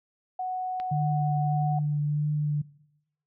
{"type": "tone", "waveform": "sine", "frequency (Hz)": 740, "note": "F#5", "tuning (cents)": 0, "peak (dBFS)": -28, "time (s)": [0.39, 1.79], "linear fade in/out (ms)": 5}
{"type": "click", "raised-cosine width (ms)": 0.3, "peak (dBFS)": -25, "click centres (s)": 0.8}
{"type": "tone with vibrato", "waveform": "sine", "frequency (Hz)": 148.5, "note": "D3", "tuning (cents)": 20, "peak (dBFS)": -24, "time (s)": [0.91, 2.62], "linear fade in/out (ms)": 10, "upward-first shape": "triangle", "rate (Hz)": 1.6, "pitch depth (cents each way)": 18}
{"effects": ["noise-tail reverb RT60 0.8 s tail -20 dB re dry"]}